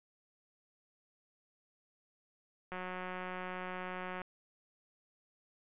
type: click train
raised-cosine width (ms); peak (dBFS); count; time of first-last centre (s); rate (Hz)
0.5; -27; 275; 2.72-4.217; 183
effects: resampled to 8000 Hz